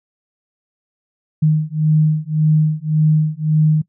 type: beating tone pair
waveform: sine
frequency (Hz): 153.8 / 155.6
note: D#3 / D#3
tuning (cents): -20 / 0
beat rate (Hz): 1.8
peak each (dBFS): -15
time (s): 1.42-3.82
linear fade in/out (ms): 10
effects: noise-tail reverb RT60 0.1 s tail -21 dB re dry